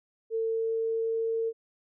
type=tone with pitch glide; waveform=sine; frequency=450 to 452.9 Hz; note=A4 to A#4; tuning=+39 to -50 cents; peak=-26 dBFS; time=0.3-1.53 s; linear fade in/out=50 ms; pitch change=+11 cents; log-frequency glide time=0.45-1.35 s; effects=none